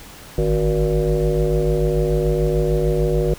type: tone with frequency modulation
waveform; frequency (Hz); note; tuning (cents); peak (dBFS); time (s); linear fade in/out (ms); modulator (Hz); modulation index
sine; 261.6; C4; 0; -15; 0.38-3.34; 2; 106; 2.6
effects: pink hiss -40 dBFS RMS until 3.38 s